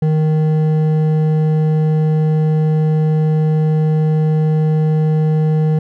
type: tone with hard clipping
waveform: sine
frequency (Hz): 155.56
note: D#3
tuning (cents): 0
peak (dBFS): -13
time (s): 0.02-5.79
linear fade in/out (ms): 5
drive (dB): 8
effects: none